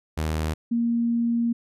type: tone pair in turn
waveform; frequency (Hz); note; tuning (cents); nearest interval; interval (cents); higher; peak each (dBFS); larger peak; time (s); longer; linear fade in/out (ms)
sawtooth / sine; 78.3 / 234.2; D#2 / A#3; +11 / +8; octave + perfect fifth; 1897; second; -20; neither; 0.17-0.54 / 0.71-1.53; second; 10
effects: resampled to 32000 Hz